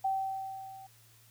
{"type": "tone with level ramp", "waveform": "sine", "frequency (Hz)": 772, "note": "G5", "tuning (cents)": -27, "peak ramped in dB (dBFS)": [-26, -47], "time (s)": [0.04, 0.87], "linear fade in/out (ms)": 10, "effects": ["added 113 Hz sine -62 dBFS peak until 1.3 s", "white hiss -62 dBFS RMS until 1.3 s"]}